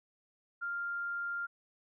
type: tone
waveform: sine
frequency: 1396.9 Hz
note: F6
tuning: in tune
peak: -34 dBFS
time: 0.61-1.47 s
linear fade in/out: 20 ms
effects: none